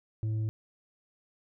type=tone with tanh clipping; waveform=triangle; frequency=109.2 Hz; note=A2; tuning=13 cents flat; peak=-29 dBFS; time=0.23-0.49 s; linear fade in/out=0 ms; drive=9 dB; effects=none